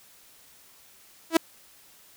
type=tone with exponential growth; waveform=sawtooth; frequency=327 Hz; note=E4; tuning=14 cents flat; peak=-10 dBFS; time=1.3-1.37 s; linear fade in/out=5 ms; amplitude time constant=15 ms; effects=white hiss -55 dBFS RMS until 2.16 s